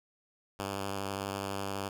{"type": "tone with vibrato", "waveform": "5% pulse", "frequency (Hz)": 98.6, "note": "G2", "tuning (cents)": 11, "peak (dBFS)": -23, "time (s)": [0.59, 1.89], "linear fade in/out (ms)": 5, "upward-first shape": "square", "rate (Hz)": 12, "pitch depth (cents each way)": 13, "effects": []}